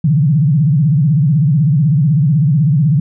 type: tone with vibrato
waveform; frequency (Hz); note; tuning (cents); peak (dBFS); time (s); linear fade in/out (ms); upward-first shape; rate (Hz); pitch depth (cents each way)
sine; 147.8; D3; +11; -8; 0.04-3; 5; sine; 16; 230
effects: none